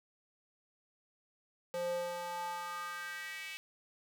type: tone with high-pass filter sweep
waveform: square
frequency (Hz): 174.61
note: F3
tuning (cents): 0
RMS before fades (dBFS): -40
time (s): 1.74-3.57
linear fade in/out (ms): 0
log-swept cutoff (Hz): 440 to 2500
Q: 3.9
effects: none